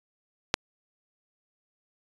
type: click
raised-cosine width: 0.2 ms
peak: -3 dBFS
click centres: 0.541 s
effects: resampled to 22050 Hz